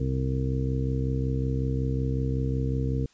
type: harmonic tone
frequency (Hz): 65.41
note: C2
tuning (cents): 0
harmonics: 1 / 2 / 3 / 4 / 5 / 6 / 7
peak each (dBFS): -29 / -27 / -39 / -33 / -39 / -46 / -35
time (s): 0-3.06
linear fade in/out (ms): 5
effects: white hiss -61 dBFS RMS until 3.13 s + resampled to 16000 Hz